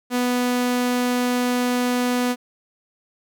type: tone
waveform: sawtooth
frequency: 246.9 Hz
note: B3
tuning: in tune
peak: -15 dBFS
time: 0.1-2.36 s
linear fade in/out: 50 ms
effects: none